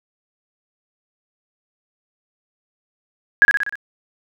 sine tone with echo, 1656 Hz, G#6, 5 cents flat, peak -6 dBFS, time 3.42-3.45 s, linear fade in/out 0 ms, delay 61 ms, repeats 5, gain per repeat -4 dB, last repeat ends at 3.755 s, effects none

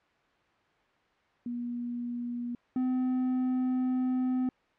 sine / triangle tone pair in turn, 240.7 / 255 Hz, B3 / C4, -44 / -44 cents, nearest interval minor second, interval 100 cents, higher second, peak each -32 / -24 dBFS, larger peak second, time 1.46-2.55 / 2.76-4.49 s, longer second, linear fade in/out 2 ms, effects white hiss -66 dBFS RMS until 4.78 s + low-pass 2000 Hz 12 dB/octave

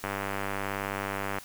click train, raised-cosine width 0.5 ms, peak -16 dBFS, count 134, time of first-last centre 0.04-1.385 s, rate 98.9 Hz, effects white hiss -48 dBFS RMS until 1.44 s

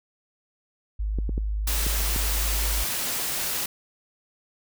sine tone, 51.91 Hz, G#1, in tune, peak -24 dBFS, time 0.99-2.84 s, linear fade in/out 10 ms
clicks, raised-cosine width 3 ms, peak -18 dBFS, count 5, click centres 1.187 / 1.293 / 1.379 / 1.866 / 2.162 s
white noise, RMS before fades -28 dBFS, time 1.67-3.66 s, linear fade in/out 5 ms
effects none

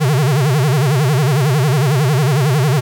square tone with vibrato, 139.5 Hz, C#3, 11 cents sharp, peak -12 dBFS, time 0-2.81 s, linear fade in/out 20 ms, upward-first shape sine, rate 11 Hz, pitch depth 220 cents each way, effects 7-bit

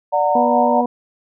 sine chord, D augmented, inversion none, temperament just, 587.3 / 734.2 / 917.7 Hz, D5 / F#5 / A#5, 0 / -14 / -27 cents, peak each -18 dBFS, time 0.12-0.82 s, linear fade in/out 20 ms
harmonic tone, 243.2 Hz, B3, 26 cents flat, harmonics 1 / 2 / 3 / 4, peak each -19 / -22 / -24 / -25 dBFS, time 0.35-0.86 s, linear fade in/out 5 ms
effects none

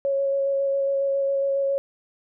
sine tone with vibrato, 551 Hz, C#5, 11 cents flat, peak -20 dBFS, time 0.05-1.78 s, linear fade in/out 0 ms, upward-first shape square, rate 7.3 Hz, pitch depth 9 cents each way, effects none

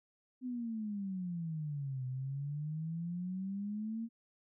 sine exponential two-way sweep, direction down then up, 257.2 to 126.9 to 232.1 Hz, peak -36 dBFS, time 0.41-4.09 s, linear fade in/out 50 ms, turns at 2.06 s, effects none

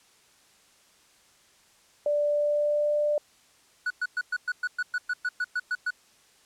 sine tone with pitch glide, 587.3 to 592.8 Hz, D5 to D5, 0 to +16 cents, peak -22 dBFS, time 2.06-3.18 s, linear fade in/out 2 ms, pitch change +16 cents, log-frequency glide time 2.27-2.94 s
triangle tone bursts, 1472 Hz, F#6, 9 cents flat, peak -23 dBFS, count 14, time 3.86-5.906 s, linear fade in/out 5 ms, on 44 ms, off 110 ms
effects white hiss -60 dBFS RMS until 6.45 s + low-pass 9000 Hz 12 dB/octave

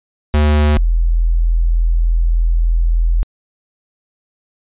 square / sine tone pair in turn, 74.8 / 41.69 Hz, D2 / E1, +32 / +20 cents, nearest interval minor seventh, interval 1012 cents, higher first, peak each -10 dBFS, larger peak neither, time 0.34-0.77 / 0.77-3.23 s, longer second, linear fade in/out 0 ms, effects resampled to 8000 Hz

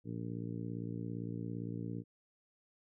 harmonic tone, 57.6 Hz, A#1, 20 cents flat, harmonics 2 / 3 / 4 / 5 / 6 / 7 / 8, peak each -42 / -43 / -47 / -45 / -52 / -53 / -53 dBFS, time 0.04-2.04 s, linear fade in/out 50 ms, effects none

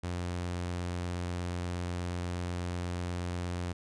sawtooth tone, 88.3 Hz, F2, 20 cents sharp, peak -29 dBFS, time 0.03-3.73 s, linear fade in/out 10 ms, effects resampled to 22050 Hz

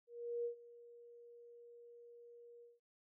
sine tone with ADSR envelope, 474.2 Hz, A#4, 30 cents sharp, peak -36 dBFS, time 0.07-2.8 s, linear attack 380 ms, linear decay 100 ms, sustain -20 dB, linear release 180 ms, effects none

